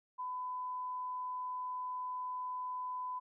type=tone; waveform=sine; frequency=1004 Hz; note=B5; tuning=28 cents sharp; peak=-37 dBFS; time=0.18-3.2 s; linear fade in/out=20 ms; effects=none